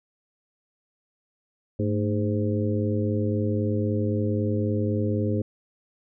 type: harmonic tone with a mistuned harmonic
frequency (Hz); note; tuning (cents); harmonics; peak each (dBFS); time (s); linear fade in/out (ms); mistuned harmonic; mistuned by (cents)
103.83; G#2; 0; 1 / 2 / 3 / 4 / 5; -25 / -28 / -30 / -31 / -32; 1.79-5.42; 5; 2; +110
effects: none